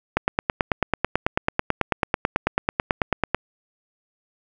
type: click train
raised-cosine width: 0.5 ms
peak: -3 dBFS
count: 30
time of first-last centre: 0.17-3.346 s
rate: 9.13 Hz
effects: none